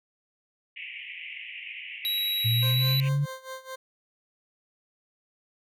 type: band-pass noise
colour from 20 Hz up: white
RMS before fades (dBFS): -40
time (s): 0.76-3.09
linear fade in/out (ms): 5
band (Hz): 2000 to 2900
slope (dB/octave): 96
type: tone with pitch glide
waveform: square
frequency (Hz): 3875 to 3952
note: B7 to B7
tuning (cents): -34 to 0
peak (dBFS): -26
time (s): 2.05-3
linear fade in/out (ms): 0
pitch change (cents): +34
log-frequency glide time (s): 2.69-2.88
type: linear sweep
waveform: sine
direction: up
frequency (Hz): 112.2 to 145.6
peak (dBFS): -22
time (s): 2.44-3.26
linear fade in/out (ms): 20
type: tone with tremolo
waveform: 20% pulse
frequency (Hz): 523.3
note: C5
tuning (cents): 0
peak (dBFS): -30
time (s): 2.62-3.76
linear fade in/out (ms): 10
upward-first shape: sine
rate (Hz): 4.7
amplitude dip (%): 85
effects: none